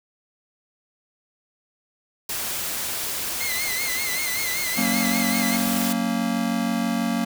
white noise, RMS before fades -28 dBFS, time 2.29-5.93 s, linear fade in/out 5 ms
sawtooth tone with vibrato, 2075 Hz, C7, 15 cents flat, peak -23 dBFS, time 3.4-5.57 s, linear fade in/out 10 ms, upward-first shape sine, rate 5.2 Hz, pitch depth 75 cents each way
square chord, F# major, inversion none, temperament just, 185 / 231.2 / 277.5 Hz, F#3 / A#3 / C#4, 0 / -14 / +2 cents, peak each -29 / -24 / -30 dBFS, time 4.77-7.25 s, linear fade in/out 10 ms
effects none

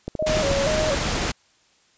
click train, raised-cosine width 2 ms, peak -15 dBFS, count 7, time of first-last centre 0.08-0.515 s, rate 13.8 Hz
sine tone with vibrato, 587 Hz, D5, 1 cent flat, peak -21 dBFS, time 0.19-0.95 s, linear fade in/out 5 ms, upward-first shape square, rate 2.1 Hz, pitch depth 96 cents each way
pink noise, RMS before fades -24 dBFS, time 0.26-1.32 s, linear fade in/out 10 ms
effects white hiss -60 dBFS RMS until 1.97 s + resampled to 16000 Hz

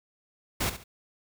pink noise with echo, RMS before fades -28 dBFS, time 0.6-0.7 s, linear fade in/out 10 ms, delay 70 ms, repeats 2, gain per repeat -11 dB, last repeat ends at 0.84 s, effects none

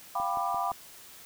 sine chord, G dominant seventh, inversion third, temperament equal with one note detuned, 698.5 / 784 / 987.8 / 1189.7 Hz, F5 / G5 / B5 / D6, 0 / 0 / 0 / +22 cents, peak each -33 dBFS, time 0.15-0.72 s, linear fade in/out 5 ms
click train, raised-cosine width 2 ms, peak -33 dBFS, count 4, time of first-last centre 0.2-0.717 s, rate 5.8 Hz
effects white hiss -50 dBFS RMS until 1.25 s

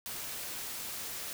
white noise, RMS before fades -40 dBFS, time 0.06-1.33 s, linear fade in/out 0 ms, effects none

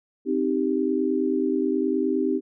sine chord, C minor, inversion none, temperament equal, 261.6 / 311.1 / 392 Hz, C4 / Eb4 / G4, 0 / 0 / 0 cents, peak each -25 dBFS, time 0.25-2.41 s, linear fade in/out 50 ms, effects none

